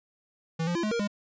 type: tone with pitch steps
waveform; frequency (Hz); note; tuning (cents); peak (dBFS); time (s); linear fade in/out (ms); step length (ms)
square; 163 / 173.9 / 340.3 / 212.9 / 468.3 / 204.3; E3 / F3 / F4 / G#3 / A#4 / G#3; -19 / -7 / -45 / +43 / +8 / -28; -27; 0.59-1.076; 10; 81
effects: resampled to 16000 Hz